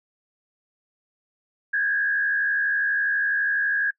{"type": "tone with frequency modulation", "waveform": "sine", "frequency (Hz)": 1645, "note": "G#6", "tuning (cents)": -17, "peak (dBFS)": -20, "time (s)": [1.73, 3.91], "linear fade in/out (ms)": 10, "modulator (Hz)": 72.1, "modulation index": 0.86, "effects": ["noise-tail reverb RT60 0.1 s tail -21 dB re dry"]}